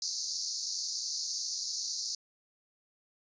pink band-pass noise, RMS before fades -36 dBFS, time 0.02-2.15 s, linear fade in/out 2 ms, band 4300 to 6700 Hz, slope 96 dB/octave, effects resampled to 16000 Hz

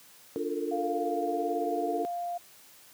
sine chord, Bb major seventh, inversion first, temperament equal with one note detuned, 293.7 / 349.2 / 440 / 458.2 Hz, D4 / F4 / A4 / Bb4, 0 / 0 / 0 / -30 cents, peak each -35 dBFS, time 0.36-2.05 s, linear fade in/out 0 ms
sine tone, 698.5 Hz, F5, in tune, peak -31 dBFS, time 0.71-2.38 s, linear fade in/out 10 ms
effects white hiss -55 dBFS RMS until 2.93 s + high-pass 100 Hz 12 dB/octave

